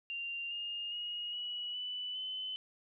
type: tone with pitch steps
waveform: sine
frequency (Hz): 2781 / 2830 / 2879 / 2929 / 2981 / 3033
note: F7 / F7 / F#7 / F#7 / F#7 / F#7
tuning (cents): -8 / +22 / -48 / -18 / +12 / +42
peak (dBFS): -37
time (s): 0.1-2.56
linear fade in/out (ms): 0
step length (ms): 410
effects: none